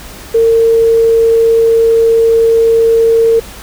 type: tone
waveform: sine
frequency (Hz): 455.9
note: A#4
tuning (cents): -39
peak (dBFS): -5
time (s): 0.34-3.4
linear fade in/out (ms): 10
effects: added 50 Hz sine -35 dBFS peak until 3.62 s + pink hiss -31 dBFS RMS until 3.62 s